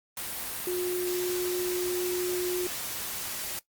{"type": "tone in noise", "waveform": "sine", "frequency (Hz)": 359.7, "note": "F#4", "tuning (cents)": -49, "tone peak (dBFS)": -27, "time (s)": [0.67, 2.67], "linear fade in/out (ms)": 2, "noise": "white", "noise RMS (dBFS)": -35, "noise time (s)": [0.17, 3.59], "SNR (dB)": 5, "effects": ["noise-tail reverb RT60 0.1 s tail -17 dB re dry", "Opus 32 kbps"]}